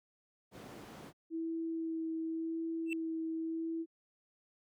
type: noise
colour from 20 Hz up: brown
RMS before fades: -41 dBFS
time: 0.51-1.13 s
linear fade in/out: 50 ms
type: tone with vibrato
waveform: sine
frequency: 325.8 Hz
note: E4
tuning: 20 cents flat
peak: -34 dBFS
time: 1.3-3.86 s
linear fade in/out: 50 ms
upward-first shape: sine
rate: 0.9 Hz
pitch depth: 13 cents each way
type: tone with exponential growth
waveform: triangle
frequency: 2672 Hz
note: E7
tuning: 23 cents sharp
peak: -30 dBFS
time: 2.86-2.93 s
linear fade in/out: 1 ms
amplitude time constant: 15 ms
effects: high-pass 200 Hz 12 dB/octave